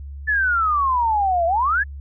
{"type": "exponential two-way sweep", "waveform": "sine", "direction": "down then up", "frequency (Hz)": [1760, 659.3, 1760], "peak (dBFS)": -16, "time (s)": [0.27, 1.84], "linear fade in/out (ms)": 20, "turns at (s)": 1.46, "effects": ["added 70 Hz sine -31 dBFS peak until 2 s"]}